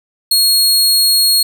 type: tone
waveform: sawtooth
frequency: 4300 Hz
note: C8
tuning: 47 cents sharp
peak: -6 dBFS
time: 0.31-1.43 s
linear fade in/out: 5 ms
effects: none